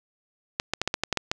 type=clicks; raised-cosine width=0.2 ms; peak=-7 dBFS; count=9; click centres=0.599 / 0.736 / 0.816 / 0.876 / 0.941 / 1.036 / 1.127 / 1.173 / 1.315 s; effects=none